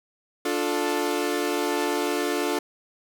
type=chord; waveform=sawtooth; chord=D minor; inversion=none; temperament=equal with one note detuned; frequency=293.7 / 354.1 / 440 Hz; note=D4 / F4 / A4; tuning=0 / +24 / 0 cents; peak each=-24 dBFS; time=0.45-2.59 s; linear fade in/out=5 ms; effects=none